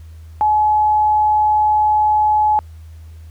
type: tone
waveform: sine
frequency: 850 Hz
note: G#5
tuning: 40 cents sharp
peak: -11 dBFS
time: 0.41-2.59 s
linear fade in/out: 0 ms
effects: added 80 Hz sine -34 dBFS peak until 3.3 s + pink hiss -55 dBFS RMS until 3.3 s